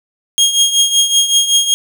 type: tone with tremolo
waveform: 25% pulse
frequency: 3253 Hz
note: G#7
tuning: 37 cents flat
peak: -3 dBFS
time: 0.38-1.74 s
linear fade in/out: 0 ms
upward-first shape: triangle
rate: 5.3 Hz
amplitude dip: 75%
effects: none